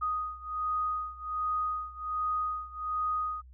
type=beating tone pair; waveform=sine; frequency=1244.5 / 1245.8 Hz; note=D#6 / D#6; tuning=0 / +2 cents; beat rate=1.3 Hz; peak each=-32 / -34 dBFS; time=0.01-3.42 s; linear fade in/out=20 ms; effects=added 63 Hz sine -49 dBFS peak until 3.53 s